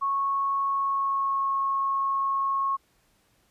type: tone with pitch glide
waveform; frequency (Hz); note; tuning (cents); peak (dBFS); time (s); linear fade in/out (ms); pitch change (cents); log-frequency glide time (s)
sine; 1102 to 1092.5; C#6 to C#6; -11 to -26; -23; 0.01-2.77; 20; -15; 0.66-1.5
effects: pink hiss -66 dBFS RMS until 3.5 s + resampled to 32000 Hz